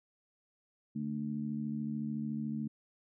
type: harmonic tone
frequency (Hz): 73.8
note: D2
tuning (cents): +9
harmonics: 2 / 3 / 4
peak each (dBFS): -41 / -35 / -44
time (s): 0.95-2.68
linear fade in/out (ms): 10
effects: none